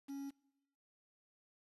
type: tone with quantisation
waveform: triangle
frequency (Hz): 277.2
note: C#4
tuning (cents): 0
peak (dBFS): -40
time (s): 0.08-0.31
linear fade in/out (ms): 20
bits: 10
effects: noise-tail reverb RT60 0.8 s tail -22 dB re dry + resampled to 32000 Hz